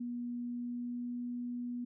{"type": "tone with pitch glide", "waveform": "sine", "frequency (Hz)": [241.4, 243.2], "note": ["B3", "B3"], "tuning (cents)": [-39, -26], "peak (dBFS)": -36, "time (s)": [0, 1.85], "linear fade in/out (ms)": 10, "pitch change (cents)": 13, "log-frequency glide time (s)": [0.39, 1.22], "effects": []}